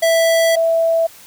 square / sine tone pair in turn, 659.3 / 659.3 Hz, E5 / E5, 0 / 0 cents, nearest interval unison, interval 0 cents, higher neither, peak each -12 dBFS, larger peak neither, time 0.02-0.56 / 0.56-1.07 s, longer first, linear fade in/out 10 ms, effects white hiss -42 dBFS RMS until 1.26 s

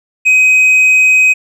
sine tone with tanh clipping, 2520 Hz, D#7, 21 cents sharp, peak -6 dBFS, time 0.25-1.34 s, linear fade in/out 20 ms, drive 4 dB, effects none

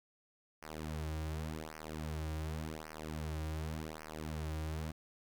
sawtooth tone with flanger, 78.1 Hz, D#2, 7 cents sharp, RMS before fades -41 dBFS, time 0.62-4.92 s, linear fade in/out 10 ms, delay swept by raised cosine 0.26 to 4.66 ms, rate 0.88 Hz, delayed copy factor -1, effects none

